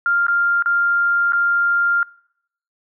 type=tone with dropouts; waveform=sine; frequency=1396.9 Hz; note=F6; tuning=in tune; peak=-14 dBFS; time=0.06-2.03 s; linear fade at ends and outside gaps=1 ms; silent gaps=0.267-0.282 / 0.624-0.659 / 1.322-1.332 s; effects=noise-tail reverb RT60 0.7 s tail -24 dB re dry